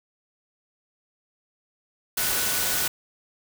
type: tone in noise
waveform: sine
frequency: 1480 Hz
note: F#6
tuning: in tune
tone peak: -36 dBFS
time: 2.17-2.88 s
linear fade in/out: 5 ms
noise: white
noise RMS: -25 dBFS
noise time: 2.17-2.88 s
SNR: -14 dB
effects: none